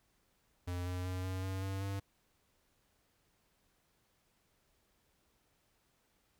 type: tone with pitch steps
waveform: square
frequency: 88.9 / 90.4 / 91.93 / 93.48 / 95.06 / 96.67 / 98.3 Hz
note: F2 / F#2 / F#2 / F#2 / F#2 / G2 / G2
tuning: +31 / -40 / -11 / +18 / +47 / -24 / +5 cents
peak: -37 dBFS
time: 0.67-2 s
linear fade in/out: 10 ms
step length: 190 ms
effects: pink hiss -75 dBFS RMS until 6.39 s